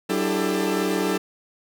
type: tone cluster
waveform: 40% pulse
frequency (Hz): 189.6 / 296.4 / 333.2 / 400.7 / 443.2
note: F#3 / D4 / E4 / G4 / A4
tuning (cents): +43 / +16 / +19 / +38 / +13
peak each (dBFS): -27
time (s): 0.09-1.18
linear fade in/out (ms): 10
effects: none